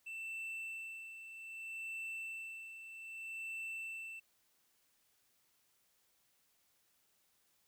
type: tone with tremolo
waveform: triangle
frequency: 2669 Hz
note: E7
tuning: 21 cents sharp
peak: -39 dBFS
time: 0.06-4.2 s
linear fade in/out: 10 ms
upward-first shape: sine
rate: 0.63 Hz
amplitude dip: 60%
effects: white hiss -75 dBFS RMS until 7.67 s